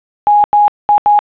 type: tone bursts at uneven times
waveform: sine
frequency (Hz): 829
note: G#5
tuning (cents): -3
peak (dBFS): -5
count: 4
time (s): 0.27-0.44 / 0.53-0.68 / 0.89-0.98 / 1.06-1.19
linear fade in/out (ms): 0
effects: resampled to 8000 Hz + 7-bit